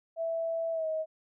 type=tone with pitch glide; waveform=sine; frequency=659.3 to 632.8 Hz; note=E5 to D#5; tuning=0 to +29 cents; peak=-29 dBFS; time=0.16-1.06 s; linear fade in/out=50 ms; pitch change=-71 cents; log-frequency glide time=0.72-0.87 s; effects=none